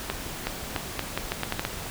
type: accelerating click train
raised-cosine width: 0.3 ms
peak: -10 dBFS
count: 10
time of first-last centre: 0.1-1.651 s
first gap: 370 ms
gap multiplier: 0.79
effects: pink hiss -36 dBFS RMS until 1.9 s